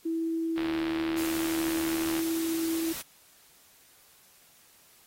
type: tone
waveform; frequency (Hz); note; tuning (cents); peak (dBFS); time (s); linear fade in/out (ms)
sine; 327.7; E4; -10; -27; 0.05-2.93; 10
type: click train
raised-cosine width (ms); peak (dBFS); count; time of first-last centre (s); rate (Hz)
0.3; -20; 124; 0.58-2.192; 76.3
type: noise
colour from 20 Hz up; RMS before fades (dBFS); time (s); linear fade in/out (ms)
white; -38; 1.17-3.02; 10
effects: white hiss -59 dBFS RMS until 5.06 s + AAC 48 kbps